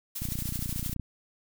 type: noise with tremolo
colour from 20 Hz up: blue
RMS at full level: -34 dBFS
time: 0.15-0.94 s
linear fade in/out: 10 ms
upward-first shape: triangle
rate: 13 Hz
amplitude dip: 65%
type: click train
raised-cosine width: 5 ms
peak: -22 dBFS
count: 24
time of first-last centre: 0.22-0.997 s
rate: 29.6 Hz
effects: none